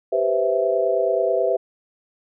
sine chord, C major seventh, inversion second, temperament equal, 392 / 493.9 / 523.3 / 659.3 Hz, G4 / B4 / C5 / E5, 0 / 0 / 0 / 0 cents, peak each -24 / -23 / -24 / -21 dBFS, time 0.12-1.57 s, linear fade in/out 10 ms, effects none

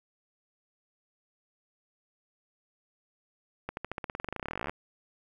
accelerating click train, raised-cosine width 0.5 ms, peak -19 dBFS, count 29, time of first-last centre 3.69-4.695 s, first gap 81 ms, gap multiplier 0.93, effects 9-bit

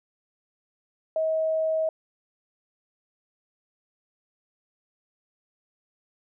sine tone, 637 Hz, D#5, 41 cents sharp, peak -22 dBFS, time 1.16-1.89 s, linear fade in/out 2 ms, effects none

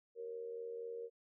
sine tone with amplitude modulation, 466.2 Hz, A#4, in tune, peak -39 dBFS, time 0.15-1.1 s, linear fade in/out 50 ms, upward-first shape sine, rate 84 Hz, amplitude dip 65%, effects none

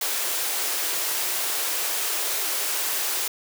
white high-pass noise, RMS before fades -26 dBFS, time 0.01-3.28 s, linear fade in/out 5 ms, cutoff 320 Hz, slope 48 dB/octave, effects none

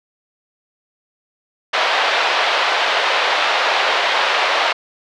pink band-pass noise, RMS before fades -17 dBFS, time 1.73-4.73 s, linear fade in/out 10 ms, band 570 to 4000 Hz, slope 24 dB/octave, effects none

